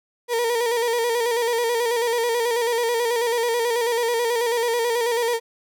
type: tone with vibrato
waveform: 35% pulse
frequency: 470 Hz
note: A#4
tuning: 14 cents sharp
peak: -18 dBFS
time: 0.28-5.4 s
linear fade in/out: 50 ms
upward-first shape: square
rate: 9.2 Hz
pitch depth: 47 cents each way
effects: none